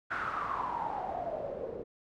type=noise with low-pass filter sweep; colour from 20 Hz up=white; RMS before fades=-36 dBFS; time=0.1-1.84 s; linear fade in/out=20 ms; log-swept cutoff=1500 to 450 Hz; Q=8; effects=none